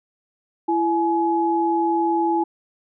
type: tone pair together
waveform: sine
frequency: 335.3 / 845 Hz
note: E4 / G#5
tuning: +30 / +30 cents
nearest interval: octave + major third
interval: 1600 cents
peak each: -20 dBFS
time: 0.68-2.44 s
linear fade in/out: 10 ms
effects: none